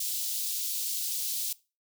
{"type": "high-pass noise", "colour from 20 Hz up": "white", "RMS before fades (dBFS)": -32, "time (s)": [0, 1.53], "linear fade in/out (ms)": 5, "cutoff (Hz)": 3500, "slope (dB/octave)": 24, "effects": ["noise-tail reverb RT60 0.3 s tail -21 dB re dry"]}